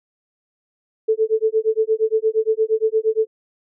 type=tone with tremolo; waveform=sine; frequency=440 Hz; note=A4; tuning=in tune; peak=-12 dBFS; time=1.08-3.27 s; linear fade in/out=10 ms; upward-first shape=sine; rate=8.6 Hz; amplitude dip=100%; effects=none